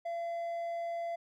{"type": "tone with hard clipping", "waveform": "sine", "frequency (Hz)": 680, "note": "F5", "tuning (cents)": -46, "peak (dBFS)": -35, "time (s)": [0.05, 1.16], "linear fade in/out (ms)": 10, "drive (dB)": 3, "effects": []}